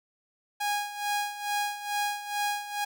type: tone with tremolo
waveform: sawtooth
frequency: 823 Hz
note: G#5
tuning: 16 cents flat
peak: -22 dBFS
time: 0.6-2.85 s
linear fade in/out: 10 ms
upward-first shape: sine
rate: 2.3 Hz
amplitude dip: 75%
effects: none